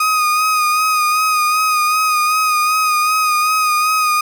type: tone with vibrato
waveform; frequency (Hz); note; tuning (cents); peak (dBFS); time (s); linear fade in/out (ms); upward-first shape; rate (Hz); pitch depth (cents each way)
35% pulse; 1244.5; D#6; 0; -11; 0-4.21; 5; sine; 2.6; 30
effects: none